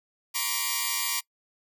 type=tone cluster; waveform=5% pulse; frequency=945 / 1035 / 1133 / 2379 Hz; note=A#5 / C6 / C#6 / D7; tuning=+23 / -19 / +37 / +22 cents; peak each=-21 dBFS; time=0.34-1.21 s; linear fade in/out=20 ms; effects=noise-tail reverb RT60 0.1 s tail -23 dB re dry